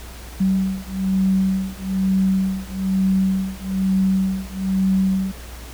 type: beating tone pair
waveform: sine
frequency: 190 / 191.1 Hz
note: F#3 / G3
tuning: +46 / -44 cents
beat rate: 1.1 Hz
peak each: -20 dBFS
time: 0.4-5.32 s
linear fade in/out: 10 ms
effects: added 60 Hz sine -35 dBFS peak until 5.73 s + pink hiss -40 dBFS RMS until 5.73 s